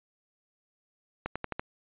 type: accelerating click train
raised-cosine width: 0.5 ms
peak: -17 dBFS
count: 5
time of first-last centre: 1.26-1.595 s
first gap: 96 ms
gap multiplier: 0.91
effects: resampled to 8000 Hz